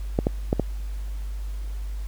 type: clicks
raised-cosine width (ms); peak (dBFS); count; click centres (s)
2; -7; 4; 0.189 / 0.269 / 0.529 / 0.597
effects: added 50 Hz sine -28 dBFS peak until 2.07 s + pink hiss -51 dBFS RMS until 2.07 s